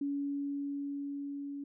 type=tone with level ramp; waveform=sine; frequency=282.6 Hz; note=C#4; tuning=34 cents sharp; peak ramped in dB=-31 to -38 dBFS; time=0.01-1.64 s; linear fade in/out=5 ms; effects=none